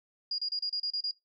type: tone bursts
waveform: sine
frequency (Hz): 4850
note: D#8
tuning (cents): -45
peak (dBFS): -29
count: 8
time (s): 0.31-1.112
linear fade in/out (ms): 5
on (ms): 74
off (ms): 30
effects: noise-tail reverb RT60 0.2 s tail -23 dB re dry